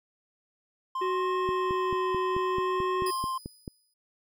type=tone with vibrato; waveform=triangle; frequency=1046.5 Hz; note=C6; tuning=in tune; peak=-27 dBFS; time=0.95-3.38 s; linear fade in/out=5 ms; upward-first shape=triangle; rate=0.62 Hz; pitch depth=26 cents each way
type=harmonic tone; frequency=371.3 Hz; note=F#4; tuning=6 cents sharp; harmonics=1 / 3 / 5 / 7 / 9; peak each=-28 / -46 / -41 / -45 / -51 dBFS; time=1.01-3.11 s; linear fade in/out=10 ms
type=click train; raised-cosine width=3 ms; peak=-23 dBFS; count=11; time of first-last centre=1.49-3.678 s; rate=4.57 Hz
type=tone with exponential decay; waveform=20% pulse; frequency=4978 Hz; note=D#8; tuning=in tune; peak=-27 dBFS; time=3.06-3.94 s; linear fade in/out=5 ms; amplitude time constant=190 ms
effects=none